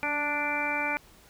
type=harmonic tone with a mistuned harmonic; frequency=293.7 Hz; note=D4; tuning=in tune; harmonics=1 / 2 / 3 / 4 / 5 / 6 / 7 / 8; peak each=-38 / -37 / -33 / -40 / -34 / -41 / -38 / -30 dBFS; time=0.03-0.97 s; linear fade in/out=0 ms; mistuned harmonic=1; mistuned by=-23 cents; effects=pink hiss -56 dBFS RMS until 1.29 s